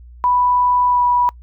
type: tone with pitch glide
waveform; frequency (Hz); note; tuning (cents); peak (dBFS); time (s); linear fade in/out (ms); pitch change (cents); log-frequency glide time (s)
sine; 987.8 to 978.1; B5 to B5; 0 to -17; -12; 0.24-1.29; 0; -17; 0.87-1.03
effects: noise-tail reverb RT60 0.1 s tail -25 dB re dry + added 60 Hz sine -37 dBFS peak until 1.42 s